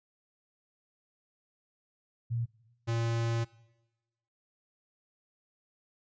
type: tone pair in turn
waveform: sine / square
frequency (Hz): 117.1 / 115.75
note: A#2 / A#2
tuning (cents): +8 / -12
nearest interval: unison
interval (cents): 20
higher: first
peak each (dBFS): -29 / -29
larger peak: neither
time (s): 2.3-2.46 / 2.87-3.45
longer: second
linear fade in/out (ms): 20
effects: noise-tail reverb RT60 1.0 s tail -21 dB re dry + resampled to 16000 Hz